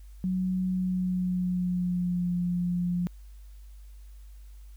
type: tone with pitch glide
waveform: sine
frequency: 185 to 176.54 Hz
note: F#3 to F3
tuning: 0 to +19 cents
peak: -25 dBFS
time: 0.24-3.07 s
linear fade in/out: 0 ms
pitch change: -81 cents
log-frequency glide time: 0.68-2.33 s
effects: added 50 Hz sine -44 dBFS peak until 4.76 s + white hiss -65 dBFS RMS until 4.76 s